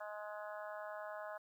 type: harmonic tone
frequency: 210 Hz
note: G#3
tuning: 19 cents sharp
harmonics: 3 / 4 / 5 / 6 / 7 / 8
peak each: -46 / -52 / -52 / -54 / -53 / -56 dBFS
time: 0-1.38 s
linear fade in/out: 10 ms
effects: 12-bit